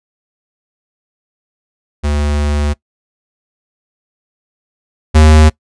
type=tone pair in turn; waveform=square; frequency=73.42 / 77.43 Hz; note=D2 / D#2; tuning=0 / -8 cents; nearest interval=minor second; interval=92 cents; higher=second; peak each=-13 / -4 dBFS; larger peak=second; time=2.03-2.74 / 5.14-5.5 s; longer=first; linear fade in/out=20 ms; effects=noise-tail reverb RT60 0.1 s tail -22 dB re dry + resampled to 22050 Hz